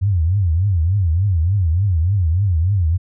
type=tone with vibrato; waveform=sine; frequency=90 Hz; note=F#2; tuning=47 cents flat; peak=-13 dBFS; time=0.01-2.98 s; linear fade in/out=20 ms; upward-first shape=triangle; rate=3.4 Hz; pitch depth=280 cents each way; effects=none